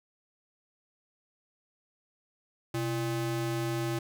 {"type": "ring-modulated tone", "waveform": "square", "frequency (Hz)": 233.1, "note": "A#3", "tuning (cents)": 0, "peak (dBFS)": -27, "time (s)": [2.74, 3.99], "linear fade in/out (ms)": 5, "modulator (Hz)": 106, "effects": []}